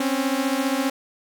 sawtooth beating tone pair, 261.6 / 276.6 Hz, C4 / C#4, 0 / -4 cents, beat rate 15 Hz, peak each -20 dBFS, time 0-0.9 s, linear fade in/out 5 ms, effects none

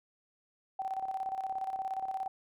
sine tone with tremolo, 767 Hz, G5, 38 cents flat, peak -31 dBFS, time 0.79-2.28 s, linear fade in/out 5 ms, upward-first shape square, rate 17 Hz, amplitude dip 60%, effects none

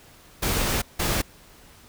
pink noise bursts at uneven times, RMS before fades -24 dBFS, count 2, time 0.42-0.82 / 0.99-1.22 s, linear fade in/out 10 ms, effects pink hiss -51 dBFS RMS until 1.88 s

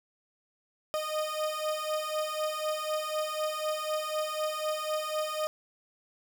30% pulse beating tone pair, 614 / 618 Hz, D#5 / D#5, -23 / -12 cents, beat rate 4 Hz, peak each -31 / -30 dBFS, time 0.94-5.47 s, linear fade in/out 0 ms, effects none

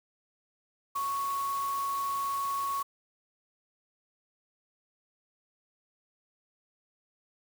sine tone in noise, 1108.7 Hz, C#6, in tune, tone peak -29 dBFS, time 0.95-2.83 s, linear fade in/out 10 ms, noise white, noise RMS -44 dBFS, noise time 0.95-2.83 s, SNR +12 dB, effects none

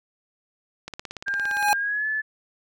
click train, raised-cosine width 0.2 ms, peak -17 dBFS, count 15, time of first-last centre 0.88-1.685 s, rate 17.4 Hz
sine tone with pitch glide, 1598 to 1732.6 Hz, G6 to A6, +33 to -27 cents, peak -23 dBFS, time 1.26-2.22 s, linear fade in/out 20 ms, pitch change +140 cents, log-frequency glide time 1.74-2.07 s
square tone with exponential growth, 830.6 Hz, G#5, in tune, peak -16 dBFS, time 1.27-1.73 s, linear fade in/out 0 ms, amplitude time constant 100 ms
effects none

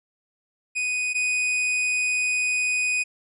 45% pulse tone pair in turn, 2489 / 2489 Hz, D#7 / D#7, 0 / 0 cents, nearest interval unison, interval 0 cents, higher neither, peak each -23 / -21 dBFS, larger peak second, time 0.75-1.14 / 1.14-3.04 s, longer second, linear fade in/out 20 ms, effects resampled to 24000 Hz

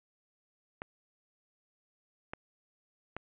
clicks, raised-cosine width 0.5 ms, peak -23 dBFS, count 3, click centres 0.819 / 2.335 / 3.166 s, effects resampled to 8000 Hz + 10-bit

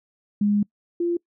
sine tone pair in turn, 205.9 / 344.8 Hz, G#3 / F4, -15 / -22 cents, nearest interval major sixth, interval 893 cents, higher second, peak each -17 / -20 dBFS, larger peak first, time 0.41-0.63 / 1-1.17 s, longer first, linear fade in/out 5 ms, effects noise-tail reverb RT60 0.1 s tail -25 dB re dry

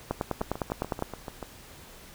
two click trains, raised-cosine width 1 ms, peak -13 / -21 dBFS, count 10 / 8, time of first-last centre 0.11-1.024 / 0.41-1.427 s, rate 9.85 / 6.88 Hz, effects pink hiss -49 dBFS RMS until 2.14 s

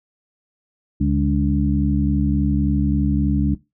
harmonic tone with a mistuned harmonic, 71.8 Hz, D2, 39 cents flat, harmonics 1 / 2 / 3 / 4, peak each -21 / -21 / -21 / -21 dBFS, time 1-3.55 s, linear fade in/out 10 ms, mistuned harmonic 3, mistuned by -68 cents, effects noise-tail reverb RT60 0.2 s tail -17 dB re dry

